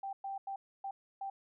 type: tone bursts at uneven times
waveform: sine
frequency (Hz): 784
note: G5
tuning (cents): 0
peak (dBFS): -37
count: 5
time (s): 0.03-0.13 / 0.24-0.38 / 0.47-0.56 / 0.84-0.91 / 1.21-1.3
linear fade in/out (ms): 5
effects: none